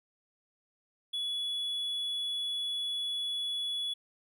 triangle tone, 3400 Hz, G#7, 40 cents sharp, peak -30 dBFS, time 1.13-3.94 s, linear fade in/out 10 ms, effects none

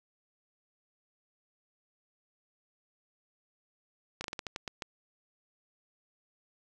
slowing click train, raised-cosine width 0.2 ms, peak -19 dBFS, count 9, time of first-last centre 4.21-4.822 s, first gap 32 ms, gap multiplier 1.24, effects none

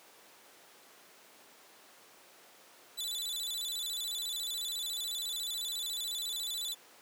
sawtooth tone with vibrato, 3712 Hz, A#7, 8 cents flat, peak -32 dBFS, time 2.97-6.75 s, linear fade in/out 20 ms, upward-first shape square, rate 14 Hz, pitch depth 110 cents each way, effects pink hiss -57 dBFS RMS until 7.01 s + high-pass 400 Hz 12 dB/octave

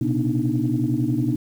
sine tone cluster, 120.3 / 131.2 / 243 / 292.4 / 312.7 Hz, B2 / C3 / B3 / D4 / D#4, -45 / +5 / -28 / -7 / +9 cents, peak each -25 dBFS, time 0.01-1.36 s, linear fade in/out 5 ms, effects tanh soft clip ceiling -9 dBFS + 8-bit

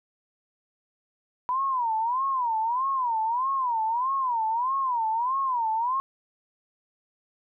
sine tone with vibrato, 978 Hz, B5, 17 cents flat, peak -23 dBFS, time 1.49-6 s, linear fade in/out 0 ms, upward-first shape sine, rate 1.6 Hz, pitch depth 190 cents each way, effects none

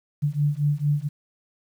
sine beating tone pair, 144.2 / 148.6 Hz, D3 / D3, -31 / +21 cents, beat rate 4.4 Hz, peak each -23 dBFS, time 0.22-1.09 s, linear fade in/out 20 ms, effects 9-bit

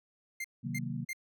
45% pulse tone bursts, 2103 Hz, C7, 8 cents sharp, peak -35 dBFS, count 3, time 0.4-1.132 s, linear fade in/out 5 ms, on 44 ms, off 300 ms
sine chord, C half-diminished seventh, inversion none, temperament equal, 130.81 / 155.56 / 185 / 233.1 Hz, C3 / Eb3 / Gb3 / Bb3, 0 / 0 / 0 / 0 cents, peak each -38 / -40 / -41 / -39 dBFS, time 0.63-1.05 s, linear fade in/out 20 ms
effects none

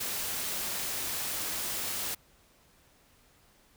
white noise, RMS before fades -34 dBFS, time 0-2.15 s, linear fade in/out 10 ms, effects pink hiss -63 dBFS RMS until 3.76 s

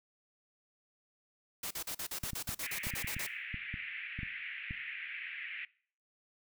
white noise bursts, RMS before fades -39 dBFS, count 14, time 1.63-3.268 s, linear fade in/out 5 ms, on 78 ms, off 42 ms
clicks, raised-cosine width 5 ms, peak -28 dBFS, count 12, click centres 2.238 / 2.333 / 2.491 / 2.869 / 2.938 / 3.045 / 3.166 / 3.543 / 3.741 / 4.19 / 4.232 / 4.709 s
pink band-pass noise, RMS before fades -43 dBFS, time 2.63-5.65 s, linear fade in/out 2 ms, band 1800 to 2600 Hz, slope 48 dB/octave
effects noise-tail reverb RT60 0.5 s tail -22 dB re dry

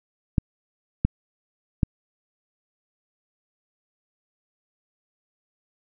clicks, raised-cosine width 5 ms, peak -6 dBFS, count 3, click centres 0.382 / 1.05 / 1.832 s, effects none

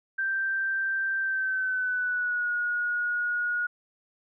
sine tone with pitch glide, 1568 to 1446.2 Hz, G6 to F#6, 0 to -40 cents, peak -25 dBFS, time 0.18-3.67 s, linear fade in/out 10 ms, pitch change -140 cents, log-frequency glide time 1.2-2.51 s, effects none

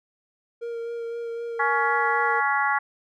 triangle tone with vibrato, 466.2 Hz, A#4, in tune, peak -27 dBFS, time 0.61-2.41 s, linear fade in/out 20 ms, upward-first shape sine, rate 3.9 Hz, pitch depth 14 cents each way
harmonic tone, 280 Hz, C#4, 18 cents sharp, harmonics 3 / 4 / 5 / 6 / 7, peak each -25 / -26 / -27 / -28 / -28 dBFS, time 1.59-2.79 s, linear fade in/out 10 ms
effects none

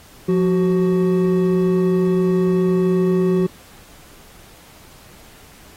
triangle tone pair together, 177.04 / 373.3 Hz, F3 / F#4, +24 / +15 cents, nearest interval octave + minor second, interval 1291 cents, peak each -15 / -15 dBFS, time 0.28-3.47 s, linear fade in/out 10 ms, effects pink hiss -46 dBFS RMS until 5.76 s + AAC 48 kbps

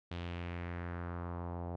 sawtooth tone with low-pass filter sweep, 86.8 Hz, F2, 10 cents flat, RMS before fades -41 dBFS, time 0.11-1.76 s, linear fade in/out 5 ms, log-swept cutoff 3500 to 740 Hz, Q 2.2, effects none

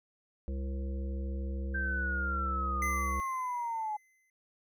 harmonic tone, 66.9 Hz, C2, 39 cents sharp, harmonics 1 / 3 / 5 / 7 / 8, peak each -33 / -43 / -47 / -50 / -51 dBFS, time 0.48-3.2 s, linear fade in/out 0 ms
sine linear sweep, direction down, 1575 to 836 Hz, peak -32 dBFS, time 1.74-3.97 s, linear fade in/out 10 ms
square tone with exponential decay, 2052 Hz, C7, 34 cents flat, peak -32 dBFS, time 2.82-4.3 s, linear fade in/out 2 ms, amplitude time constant 320 ms
effects none

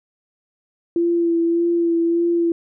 sine tone with vibrato, 338.5 Hz, E4, 46 cents sharp, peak -15 dBFS, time 0.96-2.52 s, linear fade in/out 2 ms, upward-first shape sine, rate 1.7 Hz, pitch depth 21 cents each way, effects none

